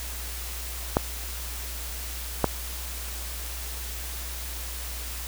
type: clicks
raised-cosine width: 1 ms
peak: -5 dBFS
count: 2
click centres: 0.969 / 2.443 s
effects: added 60 Hz sine -35 dBFS peak until 5.27 s + white hiss -37 dBFS RMS until 5.27 s